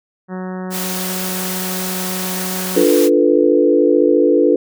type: harmonic tone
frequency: 185 Hz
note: F#3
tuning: in tune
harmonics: 1 / 2 / 3 / 4 / 5 / 6 / 7 / 8 / 9 / 10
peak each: -24 / -30 / -34 / -36 / -38 / -40 / -41 / -42 / -43 / -44 dBFS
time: 0.28-2.86 s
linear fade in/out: 50 ms
type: high-pass noise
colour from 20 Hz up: white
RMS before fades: -24 dBFS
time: 0.7-3.1 s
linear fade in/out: 50 ms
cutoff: 370 Hz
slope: 96 dB/octave
type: chord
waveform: sine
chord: B half-diminished seventh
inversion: first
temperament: equal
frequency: 293.7 / 349.2 / 440 / 493.9 Hz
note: D4 / F4 / A4 / B4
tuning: 0 / 0 / 0 / 0 cents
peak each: -15 dBFS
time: 2.76-4.56 s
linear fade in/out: 5 ms
effects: none